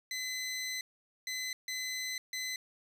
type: tone bursts at uneven times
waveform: 20% pulse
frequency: 2025 Hz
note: B6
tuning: 43 cents sharp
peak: -30 dBFS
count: 4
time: 0.11-0.81 / 1.27-1.53 / 1.68-2.18 / 2.33-2.56 s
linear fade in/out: 2 ms
effects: resampled to 32000 Hz